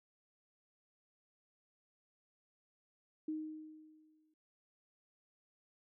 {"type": "tone with exponential decay", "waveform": "sine", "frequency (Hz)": 311, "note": "D#4", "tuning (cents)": -1, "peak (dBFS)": -35, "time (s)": [3.28, 4.34], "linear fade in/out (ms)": 5, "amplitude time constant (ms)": 230, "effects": []}